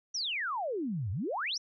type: exponential two-way sweep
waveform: sine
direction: down then up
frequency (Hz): 6090 to 87.31 to 6090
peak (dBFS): -31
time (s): 0.14-1.58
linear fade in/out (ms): 10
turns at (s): 1.11
effects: none